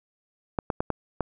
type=clicks; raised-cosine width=1 ms; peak=-11 dBFS; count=5; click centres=0.588 / 0.702 / 0.805 / 0.903 / 1.207 s; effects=none